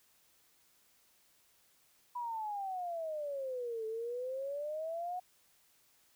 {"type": "exponential two-way sweep", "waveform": "sine", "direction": "down then up", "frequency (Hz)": [987.8, 436.1, 736], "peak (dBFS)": -36, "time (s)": [2.15, 5.2], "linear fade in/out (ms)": 10, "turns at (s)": 3.86, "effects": ["white hiss -69 dBFS RMS until 6.15 s"]}